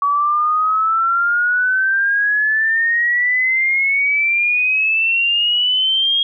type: exponential sweep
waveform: sine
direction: up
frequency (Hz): 1132 to 3276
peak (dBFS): -13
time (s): 0.02-6.23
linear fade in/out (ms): 2
effects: none